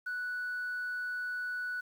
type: tone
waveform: sine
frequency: 1480 Hz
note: F#6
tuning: in tune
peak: -32 dBFS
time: 0.06-1.81 s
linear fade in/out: 10 ms
effects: tanh soft clip ceiling -31 dBFS + 10-bit